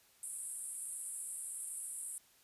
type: band-pass noise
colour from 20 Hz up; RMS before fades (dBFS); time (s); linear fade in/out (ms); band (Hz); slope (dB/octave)
pink; -44; 0.23-2.18; 0; 8200 to 11000; 96
effects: white hiss -67 dBFS RMS until 2.43 s + resampled to 32000 Hz